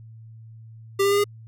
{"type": "tone with pitch steps", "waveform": "square", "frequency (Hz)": [395, 399.8, 404.7, 409.6], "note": ["G4", "G4", "G#4", "G#4"], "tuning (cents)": [13, 34, -45, -24], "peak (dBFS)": -18, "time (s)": [0.99, 1.242], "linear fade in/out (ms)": 10, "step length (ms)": 63, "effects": ["added 112 Hz sine -41 dBFS peak until 1.47 s"]}